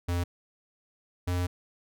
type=tone pair in turn; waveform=square; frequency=87.31 / 89.09 Hz; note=F2 / F2; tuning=0 / +35 cents; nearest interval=unison; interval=35 cents; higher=second; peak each=-27 dBFS; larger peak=neither; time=0.08-0.24 / 1.27-1.47 s; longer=second; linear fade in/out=10 ms; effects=none